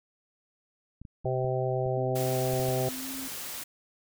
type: clicks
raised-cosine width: 5 ms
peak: -31 dBFS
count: 8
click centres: 1.016 / 1.052 / 1.247 / 1.446 / 1.862 / 2.537 / 2.598 / 2.686 s
type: harmonic tone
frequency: 129 Hz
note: C3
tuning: 24 cents flat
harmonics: 1 / 3 / 4 / 5 / 6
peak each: -30 / -32 / -33 / -33 / -36 dBFS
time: 1.25-2.89 s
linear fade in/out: 5 ms
type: tone with pitch glide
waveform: sine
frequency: 258.4 to 266 Hz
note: C4 to C4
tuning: -21 to +29 cents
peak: -38 dBFS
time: 1.97-3.28 s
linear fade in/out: 5 ms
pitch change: +50 cents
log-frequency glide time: 2.95-3.08 s
type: noise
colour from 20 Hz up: white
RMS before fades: -38 dBFS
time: 2.15-3.64 s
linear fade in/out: 10 ms
effects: none